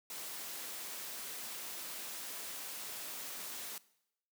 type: noise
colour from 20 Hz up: white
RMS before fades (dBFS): -44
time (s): 0.1-3.78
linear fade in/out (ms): 2
effects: noise-tail reverb RT60 0.8 s tail -20 dB re dry + high-pass 200 Hz 12 dB/octave